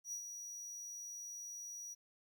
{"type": "tone with ADSR envelope", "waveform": "square", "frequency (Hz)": 5800, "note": "F#8", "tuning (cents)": -35, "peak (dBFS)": -40, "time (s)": [0.04, 1.95], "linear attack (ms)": 84, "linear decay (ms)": 89, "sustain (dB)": -6, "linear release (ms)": 24, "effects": ["13-bit"]}